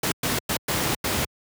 pink noise bursts at uneven times, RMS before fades -24 dBFS, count 5, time 0.03-0.12 / 0.23-0.39 / 0.49-0.57 / 0.68-0.95 / 1.04-1.25 s, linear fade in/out 5 ms, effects high-pass 80 Hz 12 dB/octave

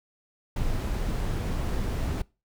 brown noise, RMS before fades -28 dBFS, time 0.56-2.22 s, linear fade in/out 5 ms, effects noise-tail reverb RT60 0.3 s tail -24 dB re dry

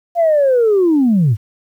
sine linear sweep, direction down, 698.5 to 93.1 Hz, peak -8 dBFS, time 0.15-1.37 s, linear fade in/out 50 ms, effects tanh soft clip ceiling -6 dBFS + 8-bit

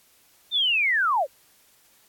sine linear sweep, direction down, 3656 to 483.9 Hz, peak -19 dBFS, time 0.51-1.27 s, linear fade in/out 50 ms, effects white hiss -59 dBFS RMS until 2.08 s + AAC 64 kbps

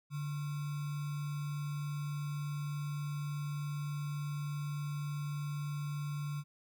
sine tone with sample-and-hold, 146.1 Hz, D3, 9 cents flat, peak -35 dBFS, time 0.1-6.44 s, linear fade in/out 50 ms, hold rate 1225 Hz, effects none

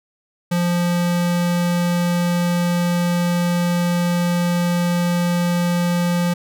square tone, 174.61 Hz, F3, in tune, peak -17 dBFS, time 0.51-6.34 s, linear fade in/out 10 ms, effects none

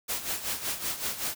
white noise with tremolo, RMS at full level -30 dBFS, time 0.08-1.35 s, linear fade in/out 20 ms, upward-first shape sine, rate 5.3 Hz, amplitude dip 70%, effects none

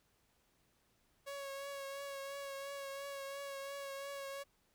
sawtooth tone with vibrato, 554.4 Hz, C#5, in tune, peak -39 dBFS, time 1.26-4.44 s, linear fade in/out 20 ms, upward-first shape triangle, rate 2.9 Hz, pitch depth 28 cents each way, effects pink hiss -75 dBFS RMS until 4.74 s

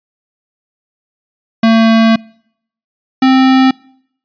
square tone pair in turn, 225.1 / 262.1 Hz, A3 / C4, +40 / +3 cents, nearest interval minor third, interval 263 cents, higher second, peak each -6 dBFS, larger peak neither, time 1.63-2.16 / 3.22-3.71 s, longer first, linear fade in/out 5 ms, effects noise-tail reverb RT60 0.7 s tail -26 dB re dry + resampled to 11025 Hz

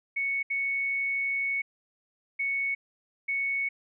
sine tone bursts at uneven times, 2217 Hz, C#7, in tune, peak -26 dBFS, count 4, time 0.16-0.43 / 0.5-1.62 / 2.39-2.75 / 3.28-3.69 s, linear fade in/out 10 ms, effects none

